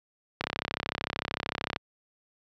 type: click train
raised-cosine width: 0.3 ms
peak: -12 dBFS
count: 46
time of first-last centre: 0.41-1.761 s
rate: 33.3 Hz
effects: high-pass 80 Hz 12 dB/octave